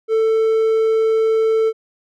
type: tone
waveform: triangle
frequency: 443.9 Hz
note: A4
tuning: 15 cents sharp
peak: -11 dBFS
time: 0.08-1.73 s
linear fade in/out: 50 ms
effects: none